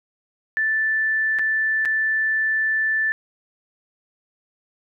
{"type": "tone with dropouts", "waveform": "sine", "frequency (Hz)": 1760, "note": "A6", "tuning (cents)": 0, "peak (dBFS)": -18, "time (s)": [0.57, 3.12], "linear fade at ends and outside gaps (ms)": 0, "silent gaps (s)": [[1.387, 1.393], [1.851, 1.856]], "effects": []}